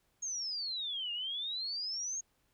sine exponential two-way sweep, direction down then up, 6645 to 2800 to 6645 Hz, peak -35 dBFS, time 0.22-2.21 s, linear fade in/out 10 ms, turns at 1.12 s, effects pink hiss -75 dBFS RMS until 2.53 s

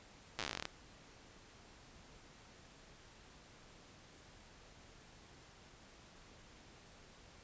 slowing click train, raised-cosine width 0.2 ms, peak -21 dBFS, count 17, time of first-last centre 0.39-0.654 s, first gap 8 ms, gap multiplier 1.09, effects pink hiss -60 dBFS RMS until 7.43 s + resampled to 16000 Hz

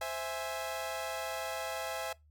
sawtooth chord, C augmented, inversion none, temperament equal, 523.3 / 659.3 / 830.6 Hz, C5 / E5 / G#5, 0 / 0 / 0 cents, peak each -38 / -34 / -37 dBFS, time 0.01-2.13 s, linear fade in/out 5 ms, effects noise-tail reverb RT60 0.2 s tail -22 dB re dry + added 75 Hz sine -60 dBFS peak until 2.3 s

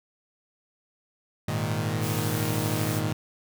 sawtooth chord, Ab suspended second, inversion none, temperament equal, 103.83 / 116.54 / 155.56 Hz, Ab2 / Bb2 / Eb3, 0 / 0 / 0 cents, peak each -26 dBFS, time 1.48-3.13 s, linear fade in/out 5 ms
white noise, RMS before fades -36 dBFS, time 2-3.02 s, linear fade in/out 50 ms
effects none

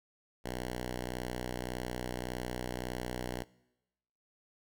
5% pulse tone, 61.74 Hz, B1, in tune, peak -25 dBFS, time 0.44-3.44 s, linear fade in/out 20 ms, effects noise-tail reverb RT60 1.0 s tail -23 dB re dry

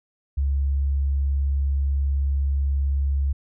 sine tone, 69.3 Hz, C#2, in tune, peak -19 dBFS, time 0.37-3.33 s, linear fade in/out 10 ms, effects none

